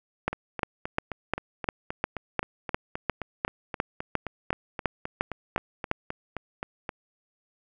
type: two click trains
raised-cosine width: 0.5 ms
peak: -17 / -9 dBFS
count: 26 / 17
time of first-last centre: 0.33-6.892 / 0.28-5.914 s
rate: 3.81 / 2.84 Hz
effects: none